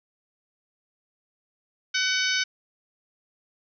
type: harmonic tone with a mistuned harmonic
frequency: 753 Hz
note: F#5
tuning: 30 cents sharp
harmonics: 2 / 3 / 4 / 5 / 6 / 7 / 8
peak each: -27 / -29 / -30 / -31 / -32 / -32 / -33 dBFS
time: 1.94-2.44 s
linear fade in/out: 10 ms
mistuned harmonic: 5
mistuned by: -22 cents
effects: none